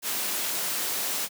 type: noise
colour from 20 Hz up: white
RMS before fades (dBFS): -29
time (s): 0.02-1.29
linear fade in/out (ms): 50
effects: high-pass 200 Hz 12 dB/octave